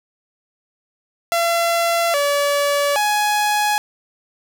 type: tone with pitch steps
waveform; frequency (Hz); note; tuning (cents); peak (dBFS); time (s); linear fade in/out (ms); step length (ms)
sawtooth; 679 / 573 / 837; F5 / D5 / G#5; -49 / -43 / +13; -12; 1.32-3.78; 0; 820
effects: none